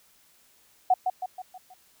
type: tone with echo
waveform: sine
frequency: 740 Hz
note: F#5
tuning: in tune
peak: -16 dBFS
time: 0.9-0.94 s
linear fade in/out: 5 ms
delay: 160 ms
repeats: 5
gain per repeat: -6 dB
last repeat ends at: 1.74 s
effects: white hiss -61 dBFS RMS until 2 s

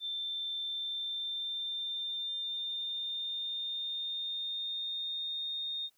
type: tone with pitch glide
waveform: sine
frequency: 3559 to 3676 Hz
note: A7 to A#7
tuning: +19 to -25 cents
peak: -34 dBFS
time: 0-5.9 s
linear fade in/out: 50 ms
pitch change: +56 cents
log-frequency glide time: 0.62-5.51 s
effects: white hiss -73 dBFS RMS until 5.97 s

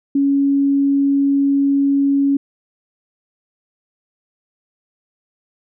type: tone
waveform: sine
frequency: 278.6 Hz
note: C#4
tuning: 9 cents sharp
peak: -12 dBFS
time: 0.15-2.37 s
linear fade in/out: 5 ms
effects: none

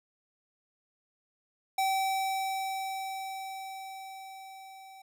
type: tone with level ramp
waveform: square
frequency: 770 Hz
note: G5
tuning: 31 cents flat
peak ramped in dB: -26 to -49 dBFS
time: 1.78-5.02 s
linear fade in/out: 5 ms
effects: none

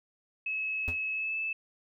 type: tone with pitch glide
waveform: sine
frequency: 2582 to 2623 Hz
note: E7 to E7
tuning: -37 to -9 cents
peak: -30 dBFS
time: 0.46-1.53 s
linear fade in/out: 5 ms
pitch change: +28 cents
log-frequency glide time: 1.13-1.37 s
type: tone with exponential decay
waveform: square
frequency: 84.4 Hz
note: E2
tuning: 41 cents sharp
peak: -29 dBFS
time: 0.88-0.99 s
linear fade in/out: 0 ms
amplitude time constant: 23 ms
effects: none

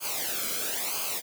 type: noise with flanger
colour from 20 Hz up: white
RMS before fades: -31 dBFS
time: 0-1.22 s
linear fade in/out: 50 ms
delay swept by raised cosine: 0.53 to 1.11 ms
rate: 1 Hz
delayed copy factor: -0.8
effects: none

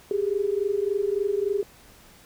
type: tone pair together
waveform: sine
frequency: 391.8 / 415.3 Hz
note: G4 / G#4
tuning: -1 / 0 cents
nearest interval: minor second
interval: 101 cents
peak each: -25 dBFS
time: 0.11-1.63 s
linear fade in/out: 2 ms
effects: pink hiss -52 dBFS RMS until 2.25 s

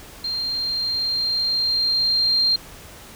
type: tone with level ramp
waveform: sine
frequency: 4186 Hz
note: C8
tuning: in tune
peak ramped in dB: -23 to -15 dBFS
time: 0.24-2.56 s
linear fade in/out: 5 ms
effects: pink hiss -42 dBFS RMS until 3.15 s

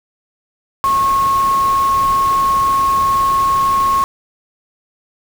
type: tone in noise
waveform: sine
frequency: 1090 Hz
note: C#6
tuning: 29 cents flat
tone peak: -11 dBFS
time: 0.84-4.04 s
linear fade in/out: 0 ms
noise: pink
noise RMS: -28 dBFS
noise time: 0.84-4.04 s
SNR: +14 dB
effects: none

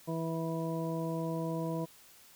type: harmonic tone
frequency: 163.6 Hz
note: E3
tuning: 13 cents flat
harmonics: 1 / 2 / 3 / 4 / 6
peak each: -35 / -38 / -40 / -41 / -43 dBFS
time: 0.07-1.86 s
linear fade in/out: 20 ms
effects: white hiss -58 dBFS RMS until 2.35 s

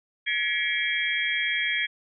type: tone cluster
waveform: sine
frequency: 1695 / 1922 / 2156 / 2314 / 3270 Hz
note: G#6 / B6 / C#7 / D7 / G#7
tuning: +35 / -48 / -49 / -26 / -28 cents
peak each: -30 dBFS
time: 0.26-1.87 s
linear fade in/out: 20 ms
effects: none

